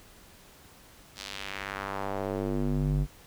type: tone with band-pass filter sweep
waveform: square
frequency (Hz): 49.2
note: G1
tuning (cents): +7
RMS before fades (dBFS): -31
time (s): 1.15-3.07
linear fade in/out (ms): 50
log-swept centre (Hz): 5100 to 110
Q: 1.4
effects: pink hiss -54 dBFS RMS until 3.26 s